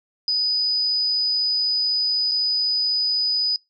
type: tone with dropouts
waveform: sine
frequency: 4978 Hz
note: D#8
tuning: in tune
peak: -18 dBFS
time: 0.28-3.56 s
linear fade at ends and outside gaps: 1 ms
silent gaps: 2.313-2.317 s
effects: noise-tail reverb RT60 0.2 s tail -26 dB re dry